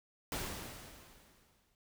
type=noise with exponential decay; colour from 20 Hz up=pink; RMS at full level=-37 dBFS; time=0.32-1.75 s; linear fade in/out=1 ms; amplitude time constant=310 ms; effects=none

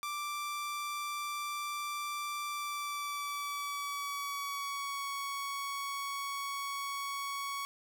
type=tone with pitch glide; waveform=sawtooth; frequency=1174.7 to 1115.8 Hz; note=D6 to C#6; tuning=0 to +11 cents; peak=-32 dBFS; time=0.03-7.65 s; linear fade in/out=0 ms; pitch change=-89 cents; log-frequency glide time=2.47-5.08 s; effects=none

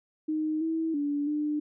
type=tone with pitch steps; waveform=sine; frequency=310.2 / 323.6 / 288.9 / 298.8 Hz; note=D#4 / E4 / D4 / D4; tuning=-5 / -32 / -28 / +30 cents; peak=-26 dBFS; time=0.28-1.6 s; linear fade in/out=10 ms; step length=330 ms; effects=none

